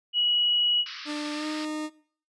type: tone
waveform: sine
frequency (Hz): 2918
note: F#7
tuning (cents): -25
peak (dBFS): -21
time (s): 0.13-0.85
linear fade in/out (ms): 50
type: band-pass noise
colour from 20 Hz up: white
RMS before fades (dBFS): -40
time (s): 0.86-1.65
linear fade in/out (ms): 2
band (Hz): 1100 to 5400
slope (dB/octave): 96
type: tone with pitch glide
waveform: 40% pulse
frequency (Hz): 297.8 to 306.7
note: D4 to D#4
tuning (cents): +24 to -25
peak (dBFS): -29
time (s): 1.05-1.9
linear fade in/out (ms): 50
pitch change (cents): +51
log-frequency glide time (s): 1.35-1.46
effects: noise-tail reverb RT60 0.5 s tail -18 dB re dry + resampled to 22050 Hz